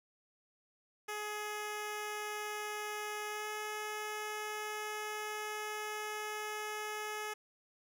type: tone with pitch glide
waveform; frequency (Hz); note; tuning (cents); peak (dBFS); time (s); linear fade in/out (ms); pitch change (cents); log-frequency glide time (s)
10% pulse; 421 to 424.7; G#4 to G#4; +24 to +39; -30; 1.08-7.34; 10; +15; 3.29-3.47
effects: none